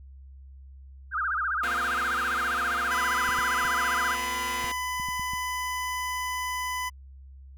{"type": "tone with vibrato", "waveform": "sine", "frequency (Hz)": 1395, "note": "F6", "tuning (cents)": -2, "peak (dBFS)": -25, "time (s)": [1.11, 4.17], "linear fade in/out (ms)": 50, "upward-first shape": "sine", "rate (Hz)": 15, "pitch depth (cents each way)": 250}
{"type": "chord", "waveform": "5% pulse", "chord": "Bb suspended second", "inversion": "none", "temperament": "equal with one note detuned", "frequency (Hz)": [233.1, 256.1, 349.2], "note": ["Bb3", "C4", "F4"], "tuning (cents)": [0, -37, 0], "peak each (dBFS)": -27, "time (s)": [1.63, 4.72], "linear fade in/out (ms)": 5}
{"type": "tone", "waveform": "25% pulse", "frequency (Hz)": 1002, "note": "B5", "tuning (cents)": 25, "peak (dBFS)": -25, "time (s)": [2.9, 6.9], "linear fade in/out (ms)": 20}
{"type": "clicks", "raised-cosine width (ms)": 5, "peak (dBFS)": -29, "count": 8, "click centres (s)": [3.29, 3.388, 3.652, 4.643, 4.999, 5.087, 5.196, 5.335]}
{"effects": ["added 67 Hz sine -44 dBFS peak until 7.57 s"]}